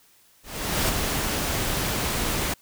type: noise with ADSR envelope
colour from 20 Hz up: pink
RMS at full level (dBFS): -22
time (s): 0.43-2.54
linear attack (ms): 460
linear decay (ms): 4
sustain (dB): -4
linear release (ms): 7
effects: white hiss -58 dBFS RMS until 2.61 s